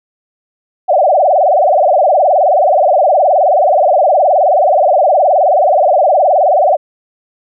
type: tone with vibrato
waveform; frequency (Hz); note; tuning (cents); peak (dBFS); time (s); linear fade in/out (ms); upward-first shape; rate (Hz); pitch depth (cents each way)
sine; 663; E5; +10; -6; 0.88-6.77; 20; sine; 19; 260
effects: none